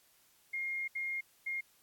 sine tone bursts at uneven times, 2132 Hz, C7, 32 cents sharp, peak -34 dBFS, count 3, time 0.53-0.88 / 0.95-1.21 / 1.46-1.61 s, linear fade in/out 10 ms, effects white hiss -67 dBFS RMS until 1.82 s + AAC 64 kbps

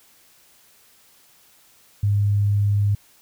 sine tone, 102 Hz, G#2, 31 cents flat, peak -16 dBFS, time 2.03-2.95 s, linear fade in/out 5 ms, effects white hiss -55 dBFS RMS until 3.21 s

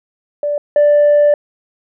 sine tone pair in turn, 585 / 587.2 Hz, D5 / D5, -7 / 0 cents, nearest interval unison, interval 7 cents, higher second, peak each -14 / -5 dBFS, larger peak second, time 0.43-0.58 / 0.76-1.34 s, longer second, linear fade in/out 2 ms, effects tanh soft clip ceiling -5 dBFS

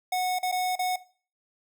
square tone with dropouts, 734 Hz, F#5, 14 cents flat, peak -25 dBFS, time 0.12-0.96 s, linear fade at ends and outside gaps 5 ms, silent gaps 0.388-0.429 / 0.516-0.523 / 0.756-0.791 s, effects noise-tail reverb RT60 0.4 s tail -18 dB re dry

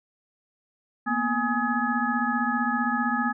sine tone cluster, 231.7 / 247.1 / 831 / 1263 / 1694 Hz, A#3 / B3 / G#5 / D#6 / G#6, -10 / +1 / +1 / +26 / +34 cents, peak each -29 dBFS, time 1.06-3.33 s, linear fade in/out 20 ms, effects none

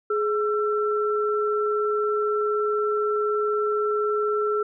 sine tone pair together, 420.6 / 1342 Hz, G#4 / E6, +22 / +31 cents, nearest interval octave + minor sixth, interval 2009 cents, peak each -22 / -26 dBFS, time 0.1-4.63 s, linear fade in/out 5 ms, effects none

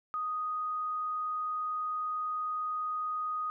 sine tone, 1244.5 Hz, D#6, in tune, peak -31 dBFS, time 0.14-3.5 s, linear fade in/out 0 ms, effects none

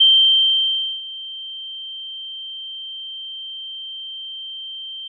sine tone with ADSR envelope, 3136 Hz, G7, in tune, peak -8 dBFS, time 0-5.08 s, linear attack 10 ms, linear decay 1000 ms, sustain -21 dB, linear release 7 ms, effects none

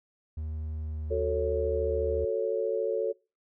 triangle tone with pitch glide, 77.8 to 76.11 Hz, D#2 to D#2, 0 to -38 cents, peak -30 dBFS, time 0.37-2.25 s, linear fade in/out 5 ms, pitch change -38 cents, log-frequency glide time 0.77-1.43 s
sine chord, F# minor, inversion none, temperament just, 370 / 444 / 555 Hz, F#4 / A4 / C#5, 0 / +16 / +2 cents, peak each -33 / -28 / -31 dBFS, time 1.1-3.13 s, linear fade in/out 20 ms
effects noise-tail reverb RT60 0.3 s tail -24 dB re dry

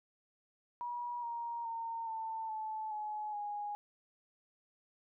sine tone with pitch steps, 963 / 938.8 / 915.3 / 892.3 / 869.9 / 848.1 / 826.8 Hz, B5 / A#5 / A#5 / A5 / A5 / G#5 / G#5, -44 / +12 / -32 / +24 / -20 / +36 / -8 cents, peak -37 dBFS, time 0.81-3.75 s, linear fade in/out 0 ms, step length 420 ms, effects none

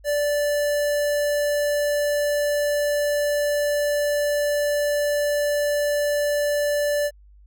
square tone with notch filter, 584 Hz, D5, 10 cents flat, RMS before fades -22 dBFS, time 0.04-7.11 s, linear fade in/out 50 ms, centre 3300 Hz, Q 2, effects added 50 Hz sine -47 dBFS peak until 7.46 s

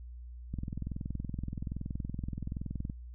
click train, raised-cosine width 5 ms, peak -24 dBFS, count 51, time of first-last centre 0.54-2.898 s, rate 21.2 Hz, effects added 60 Hz sine -43 dBFS peak until 3.14 s

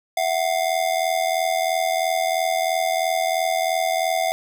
square ring-modulated tone, 703 Hz, F5, 11 cents sharp, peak -17 dBFS, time 0.17-4.32 s, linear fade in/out 0 ms, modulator 41.5 Hz, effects none

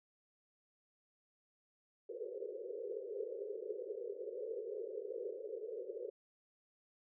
white band-pass noise, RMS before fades -44 dBFS, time 2.09-6.1 s, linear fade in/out 10 ms, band 380 to 520 Hz, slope 96 dB/octave, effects none

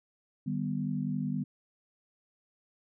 sine chord, Eb augmented, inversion none, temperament equal with one note detuned, 152.01 / 196 / 246.9 Hz, Eb3 / G3 / B3, -40 / 0 / 0 cents, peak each -34 dBFS, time 0.46-1.44 s, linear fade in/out 10 ms, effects none

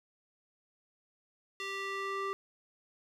square tone with band-pass filter sweep, 392 Hz, G4, in tune, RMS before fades -37 dBFS, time 1.6-2.33 s, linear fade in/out 0 ms, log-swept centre 2800 to 1100 Hz, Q 1.2, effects none

